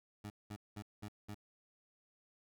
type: tone bursts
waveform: 20% pulse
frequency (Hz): 103.83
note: G#2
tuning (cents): 0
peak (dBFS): -39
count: 5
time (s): 0.24-1.345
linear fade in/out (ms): 5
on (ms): 61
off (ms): 200
effects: none